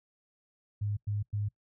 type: tone bursts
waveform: sine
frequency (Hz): 103.4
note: G#2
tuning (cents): -7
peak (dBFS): -29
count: 3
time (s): 0.81-1.488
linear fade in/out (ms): 10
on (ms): 160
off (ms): 99
effects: noise-tail reverb RT60 0.1 s tail -23 dB re dry